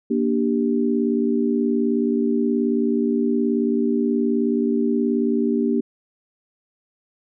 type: chord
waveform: sine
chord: G minor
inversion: first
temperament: just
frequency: 235.2 / 294 / 392 Hz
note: Bb3 / D4 / G4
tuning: +16 / +2 / 0 cents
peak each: -20 / -23 / -23 dBFS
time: 0.1-5.81 s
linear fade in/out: 10 ms
effects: none